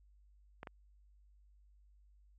clicks, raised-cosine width 0.5 ms, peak -30 dBFS, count 2, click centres 0.631 / 0.672 s, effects added 50 Hz sine -62 dBFS peak until 2.38 s

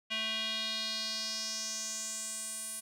square tone with band-pass filter sweep, 220 Hz, A3, in tune, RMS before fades -37 dBFS, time 0.1-2.81 s, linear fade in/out 20 ms, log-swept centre 2900 to 10000 Hz, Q 3.6, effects none

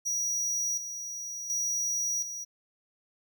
square tone with tremolo, 5790 Hz, F#8, 38 cents flat, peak -28 dBFS, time 0.05-2.45 s, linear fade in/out 20 ms, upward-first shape square, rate 0.69 Hz, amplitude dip 60%, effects none

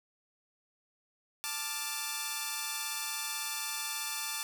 5% pulse chord, D minor, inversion second, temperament equal with one note detuned, 880 / 1179.4 / 1396.9 Hz, A5 / D6 / F6, 0 / +7 / 0 cents, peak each -26 / -26 / -30 dBFS, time 1.44-4.43 s, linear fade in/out 0 ms, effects none

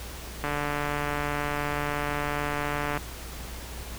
click train, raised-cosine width 0.5 ms, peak -14 dBFS, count 371, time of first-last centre 0.44-2.974 s, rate 146 Hz, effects added 60 Hz sine -39 dBFS peak until 3.98 s + pink hiss -41 dBFS RMS until 3.98 s

